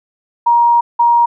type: tone pair in turn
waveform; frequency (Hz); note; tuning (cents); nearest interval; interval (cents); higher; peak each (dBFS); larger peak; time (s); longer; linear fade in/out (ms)
sine; 945 / 945; A#5 / A#5; +23 / +23; unison; 0; neither; -7; neither; 0.46-0.81 / 0.99-1.26; first; 10
effects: none